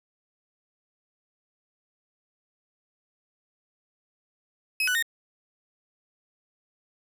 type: tone with pitch steps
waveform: 35% pulse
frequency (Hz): 2556 / 1487 / 1843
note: D#7 / F#6 / A#6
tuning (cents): +46 / +8 / -20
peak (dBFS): -21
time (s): 4.8-5.025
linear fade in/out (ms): 2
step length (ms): 75
effects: none